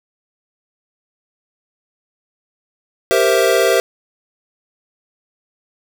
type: chord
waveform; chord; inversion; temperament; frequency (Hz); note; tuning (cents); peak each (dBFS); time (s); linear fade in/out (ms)
square; C dominant seventh; second; equal; 392 / 466.2 / 523.3 / 659.3; G4 / Bb4 / C5 / E5; 0 / 0 / 0 / 0; -18; 3.11-3.8; 0
effects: none